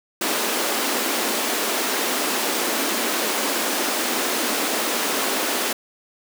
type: high-pass noise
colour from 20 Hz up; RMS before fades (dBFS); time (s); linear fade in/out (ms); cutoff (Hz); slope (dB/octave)
pink; -23; 0.21-5.73; 5; 230; 48
effects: none